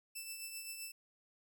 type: tone with tremolo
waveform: 10% pulse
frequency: 2648 Hz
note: E7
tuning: 7 cents sharp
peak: -33 dBFS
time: 0.15-0.92 s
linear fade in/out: 10 ms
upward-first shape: triangle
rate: 7.7 Hz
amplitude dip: 50%
effects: none